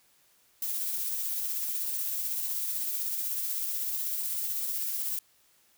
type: noise with tremolo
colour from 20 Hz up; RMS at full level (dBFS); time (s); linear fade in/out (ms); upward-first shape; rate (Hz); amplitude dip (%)
violet; -31; 0.62-5.19; 2; sine; 16; 25
effects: white hiss -65 dBFS RMS until 5.77 s